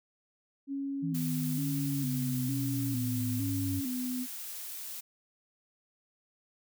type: tone with vibrato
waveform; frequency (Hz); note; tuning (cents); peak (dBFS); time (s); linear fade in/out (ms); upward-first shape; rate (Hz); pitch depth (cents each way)
sine; 263.6; C4; +13; -32; 0.67-4.27; 50; square; 1.1; 83
type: linear sweep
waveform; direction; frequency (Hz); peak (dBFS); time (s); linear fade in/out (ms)
sine; down; 164.81 to 98; -32; 1.02-3.81; 20
type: noise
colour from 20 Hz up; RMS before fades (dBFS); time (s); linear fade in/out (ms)
blue; -41; 1.14-5.01; 10
effects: none